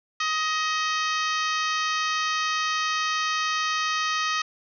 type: harmonic tone with a mistuned harmonic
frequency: 627 Hz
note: D#5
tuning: 13 cents sharp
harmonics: 2 / 3 / 4 / 5 / 6 / 7 / 8 / 9 / 10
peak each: -26 / -30 / -32 / -34 / -36 / -37 / -38 / -39 / -40 dBFS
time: 0.2-4.42 s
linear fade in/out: 5 ms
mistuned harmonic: 4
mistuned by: +29 cents
effects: none